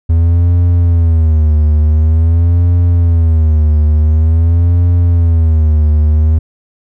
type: tone with vibrato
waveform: triangle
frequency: 81.4 Hz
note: E2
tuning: 21 cents flat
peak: -4 dBFS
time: 0.09-6.39 s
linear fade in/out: 10 ms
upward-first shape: sine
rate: 0.47 Hz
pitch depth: 120 cents each way
effects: none